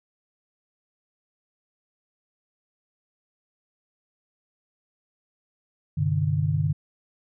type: chord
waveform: sine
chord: G suspended fourth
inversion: none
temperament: equal with one note detuned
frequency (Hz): 98 / 130.81 / 149.83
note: G2 / C3 / D3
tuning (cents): 0 / 0 / +35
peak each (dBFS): -26 / -28 / -23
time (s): 5.97-6.73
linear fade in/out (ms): 10
effects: none